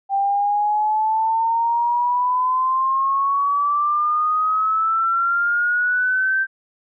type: exponential sweep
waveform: sine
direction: up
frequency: 784 to 1568 Hz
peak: -16 dBFS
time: 0.09-6.47 s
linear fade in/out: 50 ms
effects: none